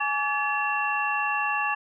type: tone cluster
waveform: sine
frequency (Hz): 840 / 1146 / 1714 / 2717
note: G#5 / D6 / A6 / F7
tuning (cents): +19 / -43 / -46 / -48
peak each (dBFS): -29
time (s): 0-1.75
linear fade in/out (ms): 10
effects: none